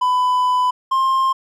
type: tone pair in turn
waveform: triangle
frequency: 1000 / 1059.5 Hz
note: B5 / C6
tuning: +21 / +21 cents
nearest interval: minor second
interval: 100 cents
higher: second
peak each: -12 dBFS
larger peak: neither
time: 0.01-0.71 / 0.91-1.33 s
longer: first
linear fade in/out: 10 ms
effects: none